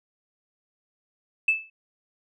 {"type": "tone with exponential decay", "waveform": "sine", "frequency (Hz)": 2626, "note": "E7", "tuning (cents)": -7, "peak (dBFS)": -14, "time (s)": [1.48, 1.7], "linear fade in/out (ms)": 5, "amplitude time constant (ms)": 46, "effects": ["tanh soft clip ceiling -10 dBFS"]}